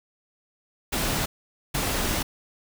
pink noise bursts at uneven times, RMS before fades -26 dBFS, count 2, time 0.92-1.26 / 1.74-2.23 s, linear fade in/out 10 ms, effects none

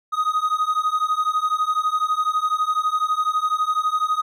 triangle beating tone pair, 1244.5 / 1256.5 Hz, D#6 / D#6, 0 / +17 cents, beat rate 12 Hz, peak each -20 dBFS, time 0.12-4.22 s, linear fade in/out 20 ms, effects none

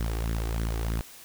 sawtooth tone with flanger, 56 Hz, A1, 31 cents sharp, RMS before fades -29 dBFS, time 0-1.01 s, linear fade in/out 0 ms, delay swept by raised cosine 0.54 to 2.64 ms, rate 3.2 Hz, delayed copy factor +0.6, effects white hiss -48 dBFS RMS until 1.24 s

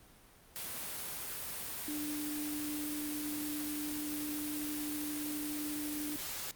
sine tone in noise, 298 Hz, D4, 25 cents sharp, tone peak -37 dBFS, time 1.88-6.16 s, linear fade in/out 0 ms, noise white, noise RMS -41 dBFS, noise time 0.56-6.51 s, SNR +1 dB, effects pink hiss -60 dBFS RMS until 6.55 s + Opus 32 kbps

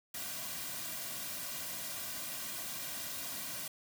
white noise with comb filter, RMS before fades -41 dBFS, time 0.14-3.68 s, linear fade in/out 5 ms, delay 2.3 ms, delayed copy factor -0.7, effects none

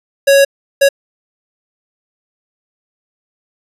square tone bursts at uneven times, 554.4 Hz, C#5, in tune, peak -6 dBFS, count 2, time 0.27-0.45 / 0.81-0.89 s, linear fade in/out 10 ms, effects resampled to 32000 Hz + 8-bit

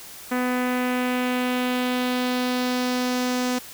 sawtooth tone with low-pass filter sweep, 250 Hz, B3, 21 cents sharp, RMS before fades -24 dBFS, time 0.31-3.59 s, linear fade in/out 10 ms, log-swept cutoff 1900 to 6800 Hz, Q 1.7, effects white hiss -41 dBFS RMS until 3.73 s

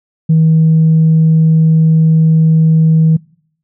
sine tone, 160 Hz, D#3, 49 cents sharp, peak -4 dBFS, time 0.29-3.17 s, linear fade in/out 10 ms, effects noise-tail reverb RT60 0.7 s tail -26 dB re dry + tanh soft clip ceiling -2 dBFS

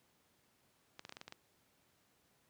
clicks, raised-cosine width 0.2 ms, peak -30 dBFS, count 8, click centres 0.994 / 1.051 / 1.094 / 1.124 / 1.169 / 1.214 / 1.28 / 1.324 s, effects pink hiss -73 dBFS RMS until 2.49 s + high-pass 100 Hz 12 dB/octave

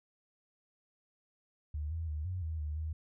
sine tone with pitch steps, 75 / 82 / 75.9 / 91.4 / 80 / 75.4 / 78.7 Hz, D2 / E2 / D#2 / F#2 / D#2 / D2 / D#2, +37 / -9 / -42 / -21 / +49 / +46 / +20 cents, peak -34 dBFS, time 1.74-2.93 s, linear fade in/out 5 ms, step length 170 ms, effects none

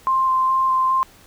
sine tone with vibrato, 1048 Hz, C6, 2 cents sharp, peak -15 dBFS, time 0.07-1.03 s, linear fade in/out 0 ms, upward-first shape square, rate 2.4 Hz, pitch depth 8 cents each way, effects pink hiss -49 dBFS RMS until 1.26 s

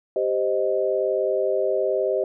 sine chord, C minor, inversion second, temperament equal, 392 / 523.3 / 622.3 Hz, G4 / C5 / Eb5, 0 / 0 / 0 cents, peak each -24 dBFS, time 0.16-2.24 s, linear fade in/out 2 ms, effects none

